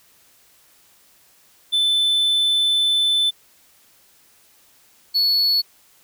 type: tone pair in turn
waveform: triangle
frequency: 3520 / 4405 Hz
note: A7 / C#8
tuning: 0 / -12 cents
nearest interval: major third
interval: 388 cents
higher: second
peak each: -14 dBFS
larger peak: neither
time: 1.72-3.31 / 5.14-5.62 s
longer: first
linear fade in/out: 20 ms
effects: white hiss -55 dBFS RMS until 6.03 s